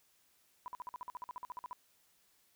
sine tone bursts, 992 Hz, B5, 7 cents sharp, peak -40 dBFS, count 16, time 0.66-1.73 s, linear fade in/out 0 ms, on 20 ms, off 50 ms, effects white hiss -71 dBFS RMS until 2.55 s

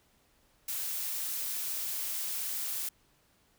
blue noise, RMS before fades -35 dBFS, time 0.68-2.89 s, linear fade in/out 5 ms, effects pink hiss -68 dBFS RMS until 3.58 s

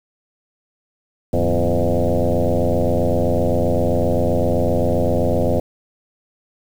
sine tone with frequency modulation, 250.8 Hz, B3, 27 cents sharp, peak -14 dBFS, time 1.33-5.6 s, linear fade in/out 5 ms, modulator 87.7 Hz, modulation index 4.5, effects 7-bit

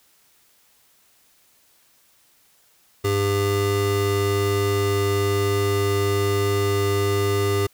square tone pair together, 100.12 / 400.5 Hz, G2 / G4, +37 / +37 cents, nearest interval 2 octaves, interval 2400 cents, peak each -23 / -22 dBFS, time 3.04-7.67 s, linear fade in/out 10 ms, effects white hiss -59 dBFS RMS until 7.73 s

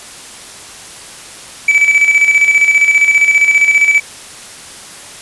triangle tone with tremolo, 2300 Hz, D7, 37 cents flat, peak -3 dBFS, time 1.68-4 s, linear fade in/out 5 ms, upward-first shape square, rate 15 Hz, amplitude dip 55%, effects white hiss -32 dBFS RMS until 5.21 s + resampled to 24000 Hz

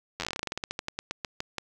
slowing click train, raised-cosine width 0.2 ms, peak -14 dBFS, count 24, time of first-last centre 0.2-1.583 s, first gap 10 ms, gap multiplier 1.14, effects none

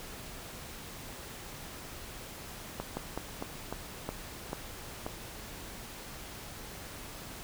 slowing click train, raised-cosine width 1 ms, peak -20 dBFS, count 8, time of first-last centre 2.8-5.065 s, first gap 170 ms, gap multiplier 1.21, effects pink hiss -45 dBFS RMS until 7.43 s

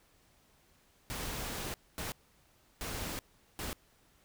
pink noise bursts at uneven times, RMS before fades -39 dBFS, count 4, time 1.1-1.74 / 1.98-2.12 / 2.81-3.19 / 3.59-3.73 s, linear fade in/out 0 ms, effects pink hiss -67 dBFS RMS until 4.24 s

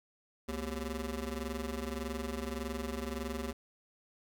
20% pulse ring-modulated tone, 155.9 Hz, D#3, 4 cents sharp, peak -28 dBFS, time 0.48-3.53 s, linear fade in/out 10 ms, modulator 88.8 Hz, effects none

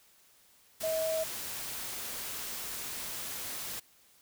sine tone in noise, 640 Hz, D#5, 49 cents sharp, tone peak -29 dBFS, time 0.83-1.24 s, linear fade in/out 10 ms, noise white, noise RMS -39 dBFS, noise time 0.8-3.8 s, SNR +7 dB, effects white hiss -63 dBFS RMS until 4.21 s

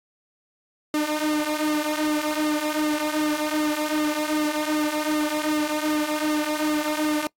sawtooth tone with flanger, 303.5 Hz, D#4, 43 cents flat, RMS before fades -24 dBFS, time 0.94-7.27 s, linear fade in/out 2 ms, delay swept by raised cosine 1.2 to 4 ms, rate 2.6 Hz, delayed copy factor -0.7, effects noise-tail reverb RT60 0.1 s tail -23 dB re dry + AAC 64 kbps

